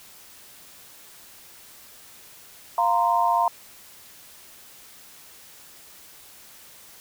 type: chord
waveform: sine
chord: F suspended fourth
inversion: none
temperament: equal with one note detuned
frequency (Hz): 698.5 / 932.3 / 1035.7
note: F5 / Bb5 / C6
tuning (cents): 0 / 0 / -18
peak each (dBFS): -23 / -21 / -24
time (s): 2.78-3.48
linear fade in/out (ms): 2
effects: white hiss -48 dBFS RMS until 7 s